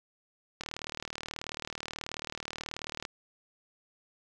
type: click train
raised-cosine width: 0.2 ms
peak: -19 dBFS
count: 95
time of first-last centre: 0.61-3.052 s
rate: 38.5 Hz
effects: none